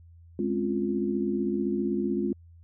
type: chord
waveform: sine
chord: Db major seventh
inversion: second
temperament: equal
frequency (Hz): 207.7 / 261.6 / 277.2 / 349.2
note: Ab3 / C4 / Db4 / F4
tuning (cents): 0 / 0 / 0 / 0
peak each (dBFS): -29 / -32 / -34 / -29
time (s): 0.39-2.33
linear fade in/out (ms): 2
effects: added 84 Hz sine -49 dBFS peak until 2.63 s